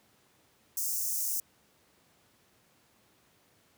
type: high-pass noise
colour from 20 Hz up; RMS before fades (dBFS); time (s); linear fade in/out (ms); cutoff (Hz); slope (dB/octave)
white; -32; 0.77-1.4; 2; 5600; 48
effects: pink hiss -66 dBFS RMS until 3.77 s + high-pass 100 Hz 12 dB/octave